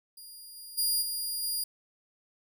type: tone with level steps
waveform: 15% pulse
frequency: 4835 Hz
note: D8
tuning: 50 cents sharp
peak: -39 / -37 / -19 / -25 / -23 dBFS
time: 0.17-1.64 s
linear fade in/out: 5 ms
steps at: 0.55 / 0.77 / 1.01 / 1.42 s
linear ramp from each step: 20 ms
effects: none